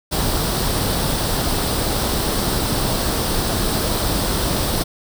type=noise with comb filter; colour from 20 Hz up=pink; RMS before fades=-20 dBFS; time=0.11-4.84 s; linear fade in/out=20 ms; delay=0.22 ms; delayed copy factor=+0.5; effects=none